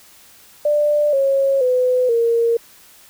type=tone with pitch steps; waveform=sine; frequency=592 / 546 / 503.6 / 464.5 Hz; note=D5 / C#5 / B4 / A#4; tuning=+14 / -26 / +34 / -6 cents; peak=-13 dBFS; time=0.65-2.57 s; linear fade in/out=5 ms; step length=480 ms; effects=white hiss -47 dBFS RMS until 3.09 s